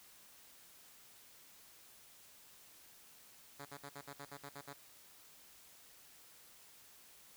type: tone bursts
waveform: 5% pulse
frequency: 141.7 Hz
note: C#3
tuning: 38 cents sharp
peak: -36 dBFS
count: 10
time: 3.59-4.735 s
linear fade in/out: 10 ms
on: 65 ms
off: 55 ms
effects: white hiss -61 dBFS RMS until 7.36 s